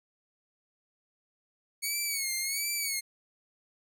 10% pulse tone with vibrato, 2217 Hz, C#7, in tune, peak -21 dBFS, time 1.82-3.01 s, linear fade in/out 20 ms, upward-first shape sine, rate 1.4 Hz, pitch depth 90 cents each way, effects none

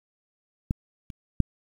clicks, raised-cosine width 5 ms, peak -12 / -27 / -7 dBFS, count 3, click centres 0.709 / 1.102 / 1.403 s, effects 8-bit

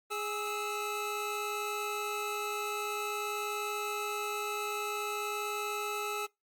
25% pulse tone pair together, 415.3 / 1306.4 Hz, G#4 / E6, 0 / -16 cents, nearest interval octave + minor sixth, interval 1984 cents, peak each -33 / -32 dBFS, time 0.1-6.27 s, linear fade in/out 20 ms, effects noise-tail reverb RT60 0.2 s tail -23 dB re dry + Opus 32 kbps

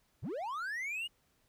triangle linear sweep, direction up, 66.5 to 2928 Hz, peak -34 dBFS, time 0.22-1.08 s, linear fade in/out 20 ms, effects pink hiss -73 dBFS RMS until 1.48 s

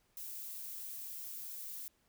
violet noise, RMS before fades -45 dBFS, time 0.17-1.88 s, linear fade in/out 0 ms, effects pink hiss -74 dBFS RMS until 2.08 s

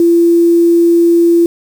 sine tone with quantisation, 340 Hz, F4, 46 cents flat, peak -5 dBFS, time 0-1.46 s, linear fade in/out 2 ms, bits 5, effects none

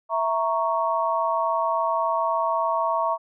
sine chord, A# diminished, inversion second, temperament equal, 659.3 / 932.3 / 1108.7 Hz, E5 / A#5 / C#6, 0 / 0 / 0 cents, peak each -25 dBFS, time 0.09-3.18 s, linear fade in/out 50 ms, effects none

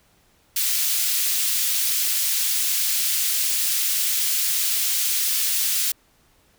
white high-pass noise, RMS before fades -22 dBFS, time 0.56-5.92 s, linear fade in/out 5 ms, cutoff 2700 Hz, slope 12 dB/octave, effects pink hiss -60 dBFS RMS until 6.58 s

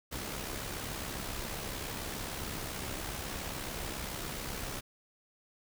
pink noise with amplitude modulation, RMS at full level -37 dBFS, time 0.11-4.81 s, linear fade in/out 20 ms, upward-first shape sine, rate 67.2 Hz, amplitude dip 45%, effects none

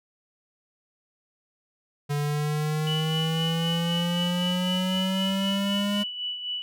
square exponential sweep, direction up, 144.6 to 206 Hz, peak -25 dBFS, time 2.09-6.04 s, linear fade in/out 20 ms
sine tone with tremolo, 2960 Hz, F#7, in tune, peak -27 dBFS, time 2.87-6.62 s, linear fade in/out 0 ms, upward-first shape sine, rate 3.9 Hz, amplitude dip 55%
effects none

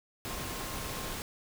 sine tone in noise, 1065 Hz, C6, 30 cents sharp, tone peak -47 dBFS, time 0.27-1.13 s, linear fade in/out 0 ms, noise pink, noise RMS -38 dBFS, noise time 0.25-1.22 s, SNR -12 dB, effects none

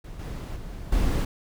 brown noise with level steps, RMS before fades -39 / -33 / -37 / -23 dBFS, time 0.04-1.25 s, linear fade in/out 5 ms, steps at 0.19 / 0.56 / 0.92 s, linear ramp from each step 5 ms, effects none

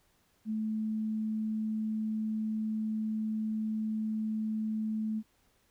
sine tone, 217.5 Hz, A3, 20 cents flat, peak -30 dBFS, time 0.45-5.23 s, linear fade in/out 50 ms, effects pink hiss -70 dBFS RMS until 5.7 s

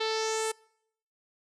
sawtooth tone with low-pass filter sweep, 441.2 Hz, A4, 5 cents sharp, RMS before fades -30 dBFS, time 0-0.52 s, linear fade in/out 10 ms, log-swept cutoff 3900 to 9400 Hz, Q 3.4, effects noise-tail reverb RT60 0.7 s tail -25 dB re dry

